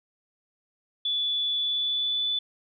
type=tone with pitch glide; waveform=sine; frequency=3450 to 3484 Hz; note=A7 to A7; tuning=-35 to -18 cents; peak=-24 dBFS; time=1.05-2.39 s; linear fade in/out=5 ms; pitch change=+17 cents; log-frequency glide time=1.53-2.27 s; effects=none